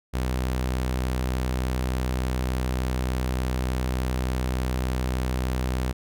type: tone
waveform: sawtooth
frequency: 63.4 Hz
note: B1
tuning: 46 cents sharp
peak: -20 dBFS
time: 0.13-5.93 s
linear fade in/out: 20 ms
effects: none